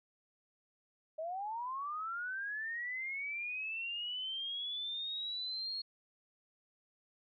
sine linear sweep, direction up, 614 to 4313 Hz, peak -37 dBFS, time 1.18-5.82 s, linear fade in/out 10 ms, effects none

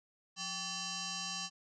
sine tone with frequency modulation, 784 Hz, G5, in tune, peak -37 dBFS, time 0.36-1.5 s, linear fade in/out 50 ms, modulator 962 Hz, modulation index 6.3, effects none

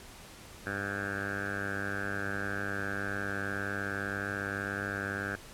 10% pulse tone with low-pass filter, 99.8 Hz, G2, 32 cents sharp, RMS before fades -35 dBFS, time 0.66-5.36 s, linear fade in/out 10 ms, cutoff 1600 Hz, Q 8.7, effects pink hiss -50 dBFS RMS until 5.53 s + low-pass 12000 Hz 12 dB/octave

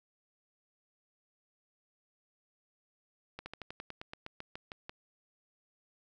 slowing click train, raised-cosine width 0.3 ms, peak -26 dBFS, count 14, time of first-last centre 3.39-4.895 s, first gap 70 ms, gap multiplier 1.08, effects none

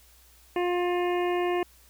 harmonic tone, 354.5 Hz, F4, 26 cents sharp, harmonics 1 / 2 / 3 / 5 / 6 / 7 / 8, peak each -25 / -31 / -35 / -39 / -41 / -42 / -43 dBFS, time 0.56-1.63 s, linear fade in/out 2 ms, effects added 60 Hz sine -58 dBFS peak until 1.89 s + white hiss -58 dBFS RMS until 1.89 s

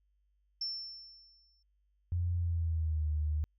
sine tone with exponential decay, 5380 Hz, E8, 34 cents sharp, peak -32 dBFS, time 0.61-1.63 s, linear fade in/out 5 ms, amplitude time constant 220 ms
sine tone with pitch glide, 87.31 to 76.01 Hz, F2 to D#2, 0 to -40 cents, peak -29 dBFS, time 2.12-3.44 s, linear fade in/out 0 ms, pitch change -240 cents, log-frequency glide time 2.36-3.09 s
effects added 50 Hz sine -70 dBFS peak until 3.58 s

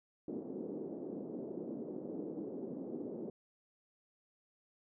pink band-pass noise, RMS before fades -43 dBFS, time 0.28-3.3 s, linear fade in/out 2 ms, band 230 to 440 Hz, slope 24 dB/octave, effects none

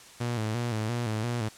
sawtooth tone with vibrato, 114.3 Hz, A#2, 34 cents flat, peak -24 dBFS, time 0.2-1.49 s, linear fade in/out 10 ms, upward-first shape square, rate 2.9 Hz, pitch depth 85 cents each way, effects white hiss -50 dBFS RMS until 1.57 s + low-pass 9000 Hz 12 dB/octave

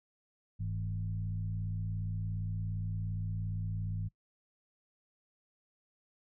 sine tone with frequency modulation, 101.6 Hz, G#2, 38 cents flat, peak -33 dBFS, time 0.59-4.09 s, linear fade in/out 20 ms, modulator 57.3 Hz, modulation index 0.9, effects noise-tail reverb RT60 0.1 s tail -22 dB re dry

